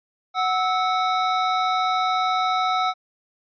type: tone pair together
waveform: square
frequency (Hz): 741.2 / 1307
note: F#5 / E6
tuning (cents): +3 / -15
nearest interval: minor seventh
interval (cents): 982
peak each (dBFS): -23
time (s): 0.34-2.94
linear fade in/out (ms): 50
effects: resampled to 11025 Hz